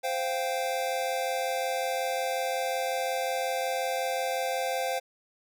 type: chord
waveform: square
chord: C suspended fourth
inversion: none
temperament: equal with one note detuned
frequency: 521.4 / 698.5 / 784 Hz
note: C5 / F5 / G5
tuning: -6 / 0 / 0 cents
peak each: -32 / -33 / -34 dBFS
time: 0.03-5 s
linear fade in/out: 20 ms
effects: none